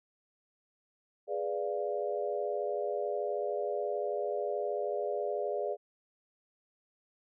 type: chord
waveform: sine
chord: G# diminished seventh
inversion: none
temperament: equal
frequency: 415.3 / 493.9 / 587.3 / 698.5 Hz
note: G#4 / B4 / D5 / F5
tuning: 0 / 0 / 0 / 0 cents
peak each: -35 / -38 / -35 / -39 dBFS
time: 1.27-5.77 s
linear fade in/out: 50 ms
effects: none